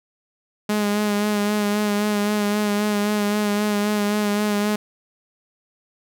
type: tone with vibrato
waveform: sawtooth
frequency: 207.7 Hz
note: G#3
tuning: in tune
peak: -15 dBFS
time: 0.69-4.76 s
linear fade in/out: 5 ms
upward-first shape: sine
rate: 3.8 Hz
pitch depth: 28 cents each way
effects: none